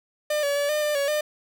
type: tone with pitch steps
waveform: 45% pulse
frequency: 601 / 569 / 574 / 604 / 597 / 562 / 603 Hz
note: D5 / C#5 / D5 / D5 / D5 / C#5 / D5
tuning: +40 / +45 / -40 / +48 / +28 / +24 / +46 cents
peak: -22 dBFS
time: 0.3-1.21 s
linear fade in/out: 5 ms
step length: 130 ms
effects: none